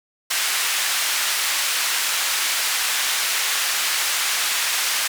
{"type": "band-pass noise", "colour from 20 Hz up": "pink", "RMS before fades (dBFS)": -22, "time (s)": [0.3, 5.08], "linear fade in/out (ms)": 10, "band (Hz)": [1600, 13000], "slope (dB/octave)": 12, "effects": []}